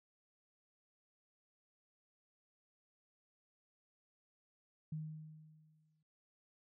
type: tone with exponential decay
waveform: sine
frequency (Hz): 155.56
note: D#3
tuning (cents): 0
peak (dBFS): -38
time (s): 4.92-6.03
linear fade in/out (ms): 5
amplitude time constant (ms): 240
effects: none